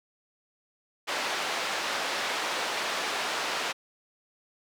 pink band-pass noise, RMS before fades -31 dBFS, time 1.07-3.73 s, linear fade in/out 20 ms, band 610 to 4900 Hz, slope 12 dB/octave, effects none

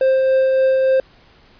triangle tone with tremolo, 527 Hz, C5, 12 cents sharp, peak -9 dBFS, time 0.01-1 s, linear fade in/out 2 ms, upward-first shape triangle, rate 3.5 Hz, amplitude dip 25%, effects pink hiss -50 dBFS RMS until 1.59 s + resampled to 11025 Hz

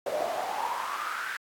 brown noise with high-pass filter sweep, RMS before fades -32 dBFS, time 0.06-1.37 s, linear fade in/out 5 ms, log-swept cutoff 560 to 1600 Hz, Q 7.1, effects AAC 64 kbps

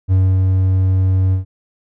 triangle tone with ADSR envelope, 94 Hz, F#2, 28 cents sharp, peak -7 dBFS, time 0.08-1.45 s, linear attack 39 ms, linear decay 260 ms, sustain -2 dB, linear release 120 ms, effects none

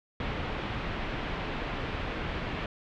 pink low-pass noise, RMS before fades -34 dBFS, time 0.2-2.66 s, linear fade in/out 2 ms, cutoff 3200 Hz, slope 24 dB/octave, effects none

